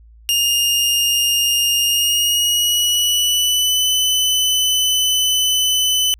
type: tone with pitch glide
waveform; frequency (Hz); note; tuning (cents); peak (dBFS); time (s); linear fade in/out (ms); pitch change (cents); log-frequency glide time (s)
sawtooth; 2829 to 3015; F7 to F#7; +22 to +32; -11; 0.29-6.14; 0; +110; 1.82-3.88
effects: added 56 Hz sine -42 dBFS peak until 6.19 s